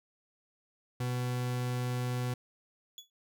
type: tone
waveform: 40% pulse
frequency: 124.3 Hz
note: B2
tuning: 12 cents sharp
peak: -30 dBFS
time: 1-2.34 s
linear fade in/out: 5 ms
type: tone with exponential decay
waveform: 35% pulse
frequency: 3396 Hz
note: G#7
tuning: 38 cents sharp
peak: -38 dBFS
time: 2.98-3.1 s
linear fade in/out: 1 ms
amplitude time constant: 24 ms
effects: none